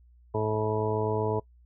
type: harmonic tone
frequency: 108.1 Hz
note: A2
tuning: 30 cents flat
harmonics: 1 / 2 / 3 / 4 / 5 / 6 / 8 / 9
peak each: -31 / -38 / -37 / -28 / -39 / -35 / -37 / -35 dBFS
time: 0.34-1.4 s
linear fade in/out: 10 ms
effects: noise-tail reverb RT60 0.1 s tail -23 dB re dry + added 60 Hz sine -54 dBFS peak until 1.65 s